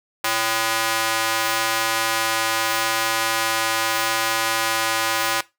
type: tone with high-pass filter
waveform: square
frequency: 112.4 Hz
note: A2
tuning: 37 cents sharp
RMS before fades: -22 dBFS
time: 0.24-5.41 s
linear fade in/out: 5 ms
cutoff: 1000 Hz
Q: 0.73
effects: noise-tail reverb RT60 0.2 s tail -18 dB re dry